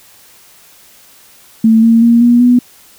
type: tone with pitch steps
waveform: sine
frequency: 223.3 / 228.7 / 234.1 / 239.7 / 245.5 Hz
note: A3 / A#3 / A#3 / A#3 / B3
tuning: +26 / -33 / +8 / +48 / -10 cents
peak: -4 dBFS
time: 1.64-2.59 s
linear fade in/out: 5 ms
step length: 190 ms
effects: white hiss -43 dBFS RMS until 2.98 s